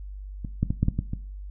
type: clicks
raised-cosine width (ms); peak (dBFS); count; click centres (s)
5; -20 / -9 / -12 / -8 / -9 / -12 / -16; 7; 0.448 / 0.63 / 0.705 / 0.83 / 0.884 / 0.99 / 1.134
effects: noise-tail reverb RT60 0.4 s tail -17 dB re dry + added 49 Hz sine -35 dBFS peak until 1.5 s